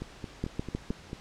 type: two click trains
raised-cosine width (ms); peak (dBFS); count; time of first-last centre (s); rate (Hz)
3; -17 / -23; 4 / 6; 0.44-0.904 / 0.02-1.131; 6.46 / 4.5
effects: pink hiss -50 dBFS RMS until 1.2 s + low-pass 6000 Hz 12 dB/octave